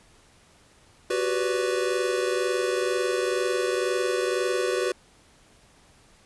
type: chord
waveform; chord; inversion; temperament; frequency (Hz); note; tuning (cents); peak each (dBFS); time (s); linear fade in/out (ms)
square; G major seventh; third; equal with one note detuned; 370 / 392 / 493.9 / 575.6; F#4 / G4 / B4 / D5; 0 / 0 / 0 / -35; -28 / -32 / -28 / -34; 1.1-4.92; 5
effects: pink hiss -57 dBFS RMS until 6.25 s + resampled to 24000 Hz